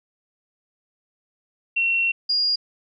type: tone pair in turn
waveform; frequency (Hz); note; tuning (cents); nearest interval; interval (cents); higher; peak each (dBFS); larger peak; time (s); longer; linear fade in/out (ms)
sine; 2724 / 4842; F7 / D#8; -44 / -48; minor seventh; 996; second; -18; neither; 1.76-2.12 / 2.29-2.56; first; 10
effects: none